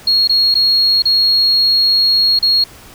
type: tone with dropouts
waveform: sine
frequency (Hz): 4299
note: C8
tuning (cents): +46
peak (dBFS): -8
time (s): 0.07-2.64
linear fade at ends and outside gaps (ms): 5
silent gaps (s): 0.275-0.294 / 0.543-0.552 / 1.022-1.054 / 2.39-2.426
effects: tanh soft clip ceiling -4 dBFS + pink hiss -39 dBFS RMS until 2.94 s